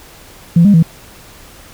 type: tone with pitch steps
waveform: sine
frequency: 169.6 / 203.5 / 163.7 Hz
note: E3 / G#3 / E3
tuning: +50 / -35 / -12 cents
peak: -3 dBFS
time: 0.56-0.827 s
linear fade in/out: 5 ms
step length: 89 ms
effects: tanh soft clip ceiling 0 dBFS + pink hiss -39 dBFS RMS until 1.73 s

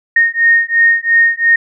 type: beating tone pair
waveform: sine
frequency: 1848 / 1850.9 Hz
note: A#6 / A#6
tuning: -16 / -13 cents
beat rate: 2.9 Hz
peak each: -11 dBFS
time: 0.16-1.56 s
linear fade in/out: 5 ms
effects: none

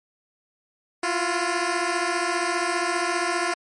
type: beating tone pair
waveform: 10% pulse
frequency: 340.8 / 355.8 Hz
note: F4 / F4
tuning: -42 / +32 cents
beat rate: 15 Hz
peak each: -17 dBFS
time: 1.03-3.54 s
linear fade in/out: 5 ms
effects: MP3 48 kbps

